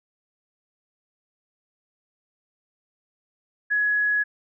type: tone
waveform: sine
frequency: 1681 Hz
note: G#6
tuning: 20 cents sharp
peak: -19 dBFS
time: 3.7-4.24 s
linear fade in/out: 20 ms
effects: none